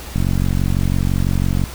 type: click train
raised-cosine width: 5 ms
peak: -6 dBFS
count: 69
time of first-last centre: 0.16-1.638 s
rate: 46 Hz
effects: added 60 Hz sine -32 dBFS peak until 1.74 s + pink hiss -34 dBFS RMS until 1.74 s